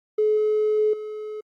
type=tone with level steps; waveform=triangle; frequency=427.4 Hz; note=G#4; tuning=50 cents sharp; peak=-13 / -15 / -13 / -28 dBFS; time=0.18-1.41 s; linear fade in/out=10 ms; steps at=0.37 / 0.78 / 0.93 s; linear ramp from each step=5 ms; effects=tanh soft clip ceiling -15 dBFS + AAC 64 kbps